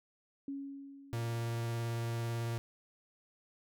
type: tone with exponential decay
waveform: sine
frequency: 277.2 Hz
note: C#4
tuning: in tune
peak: -36 dBFS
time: 0.48-1.96 s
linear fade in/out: 2 ms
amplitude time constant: 320 ms
type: tone with vibrato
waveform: 45% pulse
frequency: 116.54 Hz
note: A#2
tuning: in tune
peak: -34 dBFS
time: 1.13-2.58 s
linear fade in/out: 0 ms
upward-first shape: square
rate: 18 Hz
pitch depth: 9 cents each way
effects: none